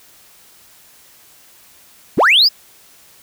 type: linear sweep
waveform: triangle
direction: up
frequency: 65.41 to 5200 Hz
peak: -5 dBFS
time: 2.17-2.49 s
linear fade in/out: 20 ms
effects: tanh soft clip ceiling -4 dBFS + white hiss -47 dBFS RMS until 3.22 s